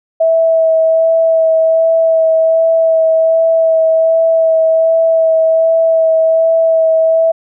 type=tone with vibrato; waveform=sine; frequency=650 Hz; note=E5; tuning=24 cents flat; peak=-7 dBFS; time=0.2-7.32 s; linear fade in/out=10 ms; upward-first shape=sine; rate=1.3 Hz; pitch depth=13 cents each way; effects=none